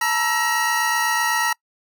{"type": "tone cluster", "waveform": "square", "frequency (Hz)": [882, 950, 1325, 1897], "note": ["A5", "A#5", "E6", "A#6"], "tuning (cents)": [4, 33, 9, 30], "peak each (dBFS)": [-27, -25, -26, -23], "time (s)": [0.01, 1.53], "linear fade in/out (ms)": 5, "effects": ["noise-tail reverb RT60 0.1 s tail -25 dB re dry"]}